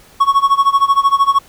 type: tone with tremolo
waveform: triangle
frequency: 1108.7 Hz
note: C#6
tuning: in tune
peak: -4 dBFS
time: 0.2-1.39 s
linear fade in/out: 10 ms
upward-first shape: sine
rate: 13 Hz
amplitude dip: 90%
effects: pink hiss -45 dBFS RMS until 1.48 s